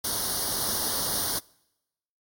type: noise with comb filter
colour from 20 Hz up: white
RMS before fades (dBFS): -28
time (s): 0.04-1.39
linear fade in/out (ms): 5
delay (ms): 0.2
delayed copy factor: +0.95
effects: noise-tail reverb RT60 0.9 s tail -25 dB re dry + AAC 64 kbps